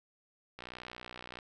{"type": "click train", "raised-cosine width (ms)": 0.3, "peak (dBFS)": -28, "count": 50, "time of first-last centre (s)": [0.59, 1.388], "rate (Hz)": 61.4, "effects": []}